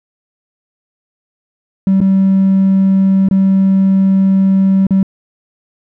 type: tone with dropouts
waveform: triangle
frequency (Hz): 192.5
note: G3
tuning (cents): -31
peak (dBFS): -4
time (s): 1.87-5.03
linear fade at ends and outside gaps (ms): 2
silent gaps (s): 2.004-2.013 / 3.287-3.311 / 4.868-4.907
effects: tanh soft clip ceiling -3 dBFS